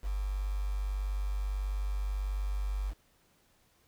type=tone with quantisation; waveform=sine; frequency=49.21 Hz; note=G1; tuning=7 cents sharp; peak=-30 dBFS; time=0.02-2.94 s; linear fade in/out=50 ms; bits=8; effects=pink hiss -68 dBFS RMS until 3.87 s